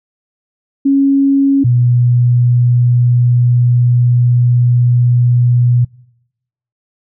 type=tone pair in turn; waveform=sine; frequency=275.8 / 122.01 Hz; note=C#4 / B2; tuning=-9 / -21 cents; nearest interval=octave + major second; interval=1412 cents; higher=first; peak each=-7 dBFS; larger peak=neither; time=0.85-1.64 / 1.64-5.85 s; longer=second; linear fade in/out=10 ms; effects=noise-tail reverb RT60 0.9 s tail -25 dB re dry